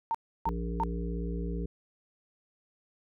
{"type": "tone bursts", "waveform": "sine", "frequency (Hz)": 912, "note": "A#5", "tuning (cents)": -38, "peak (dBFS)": -26, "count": 3, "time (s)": [0.11, 0.835], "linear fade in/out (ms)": 0, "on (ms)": 35, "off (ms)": 310}
{"type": "harmonic tone", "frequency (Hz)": 57.8, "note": "A#1", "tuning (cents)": -14, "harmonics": [1, 3, 5, 7, 8], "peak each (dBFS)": [-33, -36, -42, -42, -44], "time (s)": [0.46, 1.66], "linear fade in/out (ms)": 5}
{"effects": []}